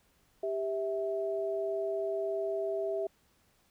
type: tone pair together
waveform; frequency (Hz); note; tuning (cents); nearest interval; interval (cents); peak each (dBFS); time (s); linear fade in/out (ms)
sine; 394.6 / 653; G4 / E5; +11 / -17; major sixth; 872; -33 / -33; 0.43-3.07; 5
effects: pink hiss -69 dBFS RMS until 3.7 s